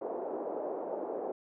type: band-pass noise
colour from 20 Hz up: pink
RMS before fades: -37 dBFS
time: 0.01-1.32 s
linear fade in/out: 5 ms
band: 370 to 700 Hz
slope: 24 dB/octave
effects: none